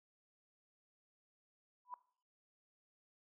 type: tone with exponential growth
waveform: sine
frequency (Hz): 987.8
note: B5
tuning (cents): 0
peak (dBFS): -39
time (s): 1.85-1.94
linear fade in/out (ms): 1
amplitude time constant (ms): 19
effects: noise-tail reverb RT60 0.5 s tail -19 dB re dry